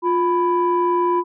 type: tone pair together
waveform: sine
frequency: 352.4 / 993 Hz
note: F4 / B5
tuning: +16 / +9 cents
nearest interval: octave + tritone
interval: 1793 cents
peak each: -17 dBFS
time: 0.02-1.24 s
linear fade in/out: 50 ms
effects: tanh soft clip ceiling -10 dBFS